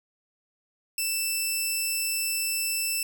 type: tone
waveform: 10% pulse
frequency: 2657 Hz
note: E7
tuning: 13 cents sharp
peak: -17 dBFS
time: 0.98-3.03 s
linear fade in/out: 2 ms
effects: none